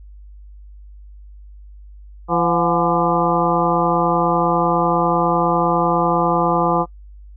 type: harmonic tone with a mistuned harmonic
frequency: 170 Hz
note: F3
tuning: 46 cents flat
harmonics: 1 / 2 / 3 / 4 / 5 / 6 / 7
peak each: -22 / -22 / -22 / -22 / -22 / -22 / -22 dBFS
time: 2.28-6.86 s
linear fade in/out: 50 ms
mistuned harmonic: 4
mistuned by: +89 cents
effects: noise-tail reverb RT60 0.1 s tail -25 dB re dry + added 50 Hz sine -37 dBFS peak until 7.36 s